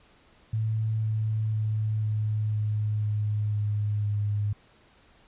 sine tone with pitch steps, 110 / 109.05 / 108.11 / 107.18 / 106.25 / 105.34 / 104.43 / 103.53 Hz, A2 / A2 / A2 / A2 / G#2 / G#2 / G#2 / G#2, 0 / -15 / -30 / -45 / +40 / +25 / +10 / -5 cents, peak -24 dBFS, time 0.53-4.53 s, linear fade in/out 5 ms, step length 500 ms, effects pink hiss -59 dBFS RMS until 5.27 s + resampled to 8000 Hz

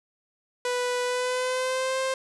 sawtooth tone with pitch glide, 493.9 to 526.3 Hz, B4 to C5, 0 to +10 cents, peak -21 dBFS, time 0.65-2.14 s, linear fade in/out 2 ms, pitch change +110 cents, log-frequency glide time 1.04-1.99 s, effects resampled to 24000 Hz + 8-bit

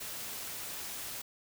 white noise, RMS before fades -41 dBFS, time 0-1.22 s, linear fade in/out 10 ms, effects none

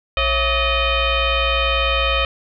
sine tone with frequency modulation, 1265 Hz, D#6, 28 cents sharp, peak -15 dBFS, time 0.17-2.25 s, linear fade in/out 2 ms, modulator 603 Hz, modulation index 3.4, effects none

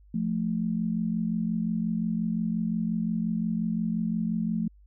sine tone pair together, 174.61 / 220.3 Hz, F3 / A3, 0 / +2 cents, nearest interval major third, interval 402 cents, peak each -29 / -27 dBFS, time 0.14-4.68 s, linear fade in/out 5 ms, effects added 50 Hz sine -52 dBFS peak until 4.86 s

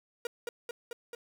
45% pulse tone with echo, 474.8 Hz, A#4, 32 cents sharp, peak -32 dBFS, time 0.25-0.27 s, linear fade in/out 2 ms, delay 220 ms, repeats 4, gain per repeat -2 dB, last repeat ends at 1.15 s, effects none

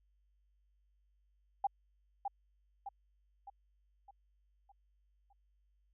sine tone with echo, 799 Hz, G5, 33 cents sharp, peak -28 dBFS, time 1.64-1.67 s, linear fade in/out 5 ms, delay 610 ms, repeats 6, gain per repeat -6 dB, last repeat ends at 5.33 s, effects added 50 Hz sine -70 dBFS peak until 5.93 s

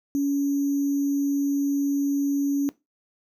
sine tone with sample-and-hold, 282 Hz, C#4, 30 cents sharp, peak -20 dBFS, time 0.15-2.69 s, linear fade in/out 0 ms, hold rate 6300 Hz, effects noise-tail reverb RT60 0.2 s tail -18 dB re dry

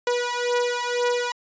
sawtooth beating tone pair, 485.4 / 487.4 Hz, B4 / B4, -30 / -23 cents, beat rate 2 Hz, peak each -21 dBFS, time 0.07-1.32 s, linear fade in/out 2 ms, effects resampled to 16000 Hz

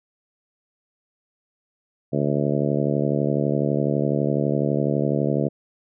harmonic tone, 72 Hz, D2, 34 cents flat, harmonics 2 / 3 / 4 / 5 / 6 / 7 / 8 / 9, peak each -24 / -26 / -27 / -28 / -29 / -29 / -30 / -31 dBFS, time 2.12-5.49 s, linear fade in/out 20 ms, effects none

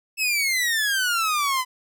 sawtooth exponential sweep, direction down, 2637 to 1000 Hz, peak -17 dBFS, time 0.17-1.65 s, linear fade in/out 50 ms, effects none

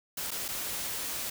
white noise with dropouts, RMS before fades -35 dBFS, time 0.17-1.3 s, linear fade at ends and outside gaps 5 ms, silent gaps 0.308-0.314 / 0.482-0.486 s, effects none

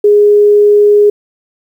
sine tone, 414 Hz, G#4, 5 cents flat, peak -3 dBFS, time 0.04-1.1 s, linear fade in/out 5 ms, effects 7-bit

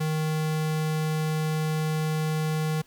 square tone, 156 Hz, D#3, 5 cents sharp, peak -25 dBFS, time 0-2.82 s, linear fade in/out 10 ms, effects pink hiss -59 dBFS RMS until 2.86 s

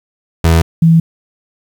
30% pulse / sine tone pair in turn, 82.41 / 164.34 Hz, E2 / E3, 0 / -5 cents, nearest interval octave, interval 1195 cents, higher second, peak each -4 dBFS, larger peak neither, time 0.44-0.62 / 0.82-1 s, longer neither, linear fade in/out 5 ms, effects 7-bit

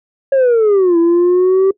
sine exponential two-way sweep, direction down then up, 554.4 to 333.6 to 389 Hz, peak -5 dBFS, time 0.32-1.71 s, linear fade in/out 5 ms, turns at 0.98 s, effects noise-tail reverb RT60 0.1 s tail -21 dB re dry + tanh soft clip ceiling -7 dBFS

